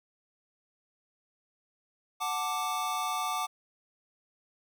square chord, D major, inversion first, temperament equal, 740 / 880 / 1174.7 Hz, F#5 / A5 / D6, 0 / 0 / 0 cents, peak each -36 / -37 / -33 dBFS, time 2.2-3.47 s, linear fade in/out 20 ms, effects none

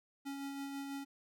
square tone with tremolo, 277.6 Hz, C#4, 3 cents sharp, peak -40 dBFS, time 0.25-1.05 s, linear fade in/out 20 ms, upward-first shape sine, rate 6.1 Hz, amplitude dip 30%, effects none

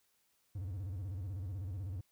triangle tone with vibrato, 94 Hz, F#2, 28 cents sharp, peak -36 dBFS, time 0.55-2.01 s, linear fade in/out 5 ms, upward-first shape square, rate 16 Hz, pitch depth 150 cents each way, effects white hiss -75 dBFS RMS until 2.11 s

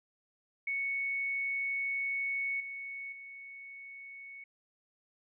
sine tone with level steps, 2217 Hz, C#7, in tune, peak -31 / -39 / -45 dBFS, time 0.67-4.44 s, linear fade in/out 5 ms, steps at 2.6 / 3.12 s, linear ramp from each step 5 ms, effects none

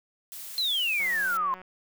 blue noise, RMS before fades -40 dBFS, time 0.32-1.37 s, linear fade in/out 0 ms
sine exponential sweep, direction down, 4186 to 1028 Hz, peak -24 dBFS, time 0.58-1.54 s, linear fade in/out 0 ms
click train, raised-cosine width 0.5 ms, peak -31 dBFS, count 115, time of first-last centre 1-1.616 s, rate 185 Hz
effects none

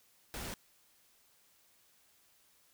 pink noise, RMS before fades -42 dBFS, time 0.34-0.54 s, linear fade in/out 0 ms, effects white hiss -68 dBFS RMS until 2.73 s

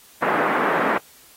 white band-pass noise, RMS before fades -21 dBFS, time 0.22-0.98 s, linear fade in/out 5 ms, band 200 to 1600 Hz, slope 24 dB/octave, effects white hiss -50 dBFS RMS until 1.36 s + AAC 48 kbps

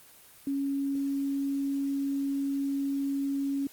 sine tone, 277.2 Hz, C#4, in tune, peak -27 dBFS, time 0.47-3.67 s, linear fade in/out 2 ms, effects white hiss -54 dBFS RMS until 3.72 s + Opus 24 kbps

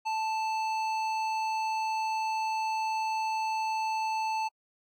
sine tone with hard clipping, 880 Hz, A5, in tune, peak -30 dBFS, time 0.05-4.49 s, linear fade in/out 20 ms, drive 12 dB, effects AAC 64 kbps

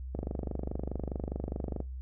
click train, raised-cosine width 2 ms, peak -21 dBFS, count 42, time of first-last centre 0.15-1.803 s, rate 24.8 Hz, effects noise-tail reverb RT60 0.2 s tail -20 dB re dry + added 64 Hz sine -37 dBFS peak until 2.01 s

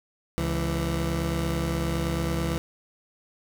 20% pulse tone pair together, 69.3 / 167.03 Hz, C#2 / E3, 0 / +23 cents, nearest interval octave + minor third, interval 1523 cents, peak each -23 dBFS, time 0.38-2.58 s, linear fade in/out 0 ms, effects none

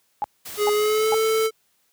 sine tone bursts, 830.6 Hz, G#5, in tune, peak -20 dBFS, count 3, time 0.22-1.143 s, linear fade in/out 0 ms, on 21 ms, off 430 ms
white noise, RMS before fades -36 dBFS, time 0.45-1.47 s, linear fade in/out 10 ms
square tone with pitch glide, 416.7 to 441.5 Hz, G#4 to A4, +6 to +6 cents, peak -19 dBFS, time 0.57-1.51 s, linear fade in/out 50 ms, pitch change +100 cents, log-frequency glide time 0.71-1.14 s
effects white hiss -66 dBFS RMS until 1.92 s + high-pass 60 Hz 12 dB/octave

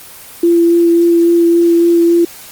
sine tone with vibrato, 340 Hz, F4, 46 cents flat, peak -6 dBFS, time 0.43-2.25 s, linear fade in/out 5 ms, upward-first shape sine, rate 3.6 Hz, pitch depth 11 cents each way, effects white hiss -34 dBFS RMS until 2.51 s + Opus 24 kbps

